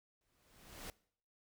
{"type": "noise with exponential growth", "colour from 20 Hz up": "pink", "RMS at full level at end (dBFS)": -45, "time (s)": [0.21, 0.9], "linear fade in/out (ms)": 1, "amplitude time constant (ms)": 150, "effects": ["noise-tail reverb RT60 0.6 s tail -22 dB re dry"]}